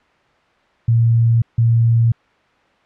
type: tone pair in turn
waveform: sine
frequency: 115.7 / 115.7 Hz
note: A#2 / A#2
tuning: -13 / -13 cents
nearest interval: unison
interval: 0 cents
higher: neither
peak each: -10 dBFS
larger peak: neither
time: 0.88-1.42 / 1.58-2.12 s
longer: neither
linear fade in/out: 5 ms
effects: white hiss -55 dBFS RMS until 2.85 s + low-pass 2000 Hz 12 dB/octave